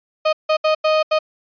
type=tone bursts at uneven times; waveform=35% pulse; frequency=622.3 Hz; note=D#5; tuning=in tune; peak=-12 dBFS; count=5; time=0.25-0.33 / 0.49-0.57 / 0.64-0.75 / 0.84-1.03 / 1.11-1.19 s; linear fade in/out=10 ms; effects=resampled to 11025 Hz